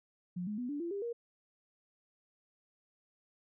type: tone with pitch steps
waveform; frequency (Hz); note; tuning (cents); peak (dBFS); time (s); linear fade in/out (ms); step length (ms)
sine; 178.4 / 209.7 / 246.5 / 289.8 / 340.7 / 400.5 / 470.8; F3 / G#3 / B3 / D4 / F4 / G4 / A#4; +37 / +17 / -3 / -23 / -43 / +37 / +17; -35; 0.36-1.13; 10; 110
effects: none